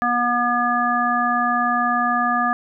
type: harmonic tone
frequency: 241.7 Hz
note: B3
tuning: 37 cents flat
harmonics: 1 / 3 / 5 / 7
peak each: -25 / -22 / -20 / -24 dBFS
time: 0.02-2.53 s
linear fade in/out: 0 ms
effects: none